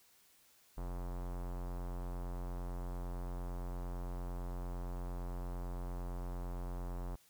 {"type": "tone with low-pass filter", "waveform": "square", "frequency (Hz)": 44.41, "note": "F1", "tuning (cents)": 30, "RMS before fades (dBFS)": -41, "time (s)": [0.77, 7.16], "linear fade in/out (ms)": 10, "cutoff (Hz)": 1000, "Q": 1.6, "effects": ["white hiss -67 dBFS RMS until 7.29 s"]}